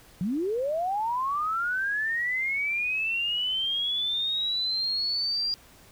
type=linear sweep; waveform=sine; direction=up; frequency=165 to 4804 Hz; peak=-25 dBFS; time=0.21-5.54 s; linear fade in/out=0 ms; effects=pink hiss -54 dBFS RMS until 5.91 s